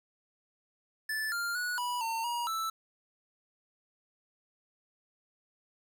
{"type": "tone with pitch steps", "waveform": "square", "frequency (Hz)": [1749, 1400, 1465, 978, 907, 954, 1320], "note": ["A6", "F6", "F#6", "B5", "A#5", "A#5", "E6"], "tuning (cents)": [-11, 4, -18, -17, -48, 40, 2], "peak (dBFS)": -32, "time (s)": [1.09, 2.7], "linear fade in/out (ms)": 5, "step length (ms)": 230, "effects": ["10-bit"]}